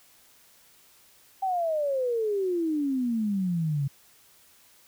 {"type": "exponential sweep", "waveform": "sine", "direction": "down", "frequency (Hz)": [784, 135.6], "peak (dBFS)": -24, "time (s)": [1.42, 3.88], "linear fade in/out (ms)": 10, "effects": ["white hiss -58 dBFS RMS until 4.87 s"]}